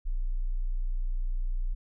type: tone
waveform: sine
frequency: 29.97 Hz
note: A#0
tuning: 49 cents sharp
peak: -26 dBFS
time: 0.05-1.75 s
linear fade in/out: 20 ms
effects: none